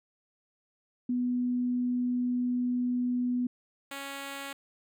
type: tone pair in turn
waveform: sine / 5% pulse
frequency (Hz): 246.9 / 277.1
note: B3 / C#4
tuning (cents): 0 / -1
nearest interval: major second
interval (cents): 199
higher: second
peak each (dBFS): -26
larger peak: neither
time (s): 1.09-3.47 / 3.91-4.53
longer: first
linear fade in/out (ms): 5
effects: none